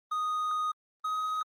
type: tone pair in turn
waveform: triangle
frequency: 1242 / 1260.1 Hz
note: D#6 / D#6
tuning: -3 / +22 cents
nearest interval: unison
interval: 25 cents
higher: second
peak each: -26 dBFS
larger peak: neither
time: 0.11-0.72 / 1.04-1.43 s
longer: first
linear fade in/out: 10 ms
effects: Opus 24 kbps